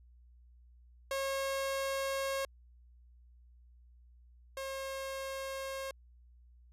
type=tone pair in turn; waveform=sawtooth; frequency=543 / 538.3 Hz; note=C#5 / C5; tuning=-36 / +49 cents; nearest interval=unison; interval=15 cents; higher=first; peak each=-29 / -34 dBFS; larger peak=first; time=1.11-2.45 / 4.57-5.91 s; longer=neither; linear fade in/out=2 ms; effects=added 60 Hz sine -57 dBFS peak until 6.72 s + resampled to 32000 Hz